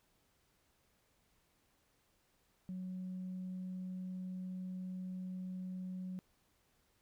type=tone; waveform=sine; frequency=184.5 Hz; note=F#3; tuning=5 cents flat; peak=-39 dBFS; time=2.69-6.19 s; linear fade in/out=0 ms; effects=tanh soft clip ceiling -37 dBFS + pink hiss -75 dBFS RMS until 7.01 s